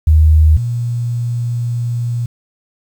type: tone pair in turn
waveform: sine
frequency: 77.9 / 119.08 Hz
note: D#2 / A#2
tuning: +3 / +37 cents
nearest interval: perfect fifth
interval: 734 cents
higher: second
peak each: -5 / -15 dBFS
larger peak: first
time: 0.07-0.57 / 0.57-2.26 s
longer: second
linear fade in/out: 5 ms
effects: 7-bit